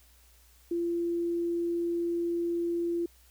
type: tone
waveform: sine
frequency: 342 Hz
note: F4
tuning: 36 cents flat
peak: -27 dBFS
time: 0.71-3.06 s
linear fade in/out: 5 ms
effects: added 60 Hz sine -59 dBFS peak until 3.3 s + white hiss -62 dBFS RMS until 3.3 s